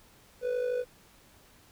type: tone with amplitude modulation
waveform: triangle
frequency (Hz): 494.8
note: B4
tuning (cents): +3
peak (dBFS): -23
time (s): 0.41-0.85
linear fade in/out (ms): 50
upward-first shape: sine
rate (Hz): 52.4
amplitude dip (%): 60
effects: pink hiss -59 dBFS RMS until 1.71 s